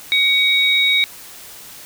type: tone pair together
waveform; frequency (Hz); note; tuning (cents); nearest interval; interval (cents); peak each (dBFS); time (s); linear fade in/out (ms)
sine; 2252 / 3787; C#7 / A#7; +27 / +27; major sixth; 900; -15; 0.12-1.04; 0
effects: white hiss -38 dBFS RMS until 1.85 s